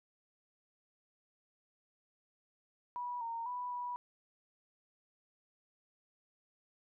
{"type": "tone with pitch steps", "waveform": "sine", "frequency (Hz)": [976, 922, 986, 978], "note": ["B5", "A#5", "B5", "B5"], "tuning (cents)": [-21, -19, -3, -17], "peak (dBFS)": -37, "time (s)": [2.96, 3.96], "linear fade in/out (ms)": 0, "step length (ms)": 250, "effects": []}